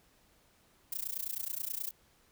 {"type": "noise with amplitude modulation", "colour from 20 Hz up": "violet", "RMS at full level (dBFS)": -34, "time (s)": [0.92, 1.91], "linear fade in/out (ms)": 5, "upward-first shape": "sine", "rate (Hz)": 29.4, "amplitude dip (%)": 95, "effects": ["pink hiss -67 dBFS RMS until 2.31 s"]}